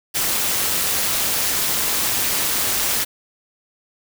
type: noise with amplitude modulation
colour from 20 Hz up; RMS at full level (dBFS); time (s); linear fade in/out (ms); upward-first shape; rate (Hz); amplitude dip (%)
white; -18; 0.14-3.05; 20; sine; 207; 55
effects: none